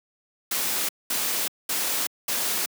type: noise bursts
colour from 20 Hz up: white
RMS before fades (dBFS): -26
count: 4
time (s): 0.51-2.66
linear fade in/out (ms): 5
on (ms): 380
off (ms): 210
effects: high-pass 200 Hz 12 dB/octave